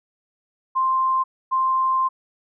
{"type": "tone pair in turn", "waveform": "sine", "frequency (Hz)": [1048, 1048], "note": ["C6", "C6"], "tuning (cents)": [2, 2], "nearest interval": "unison", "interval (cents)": 0, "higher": "neither", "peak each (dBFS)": -17, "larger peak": "neither", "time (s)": [[0.75, 1.24], [1.51, 2.09]], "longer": "second", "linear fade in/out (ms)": 20, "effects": []}